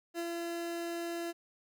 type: tone with ADSR envelope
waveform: 30% pulse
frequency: 339.7 Hz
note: F4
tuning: 48 cents flat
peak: -31 dBFS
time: 0.14-1.33 s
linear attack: 48 ms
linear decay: 50 ms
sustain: -2 dB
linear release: 30 ms
effects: none